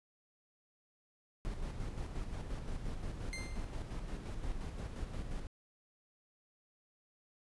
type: noise with tremolo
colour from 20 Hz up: brown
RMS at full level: -39 dBFS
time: 1.45-5.47 s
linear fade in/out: 0 ms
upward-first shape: square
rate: 5.7 Hz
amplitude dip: 40%
type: tone with exponential decay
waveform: sawtooth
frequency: 2093 Hz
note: C7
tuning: in tune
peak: -36 dBFS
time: 3.33-3.78 s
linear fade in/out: 0 ms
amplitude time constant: 97 ms
effects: resampled to 24000 Hz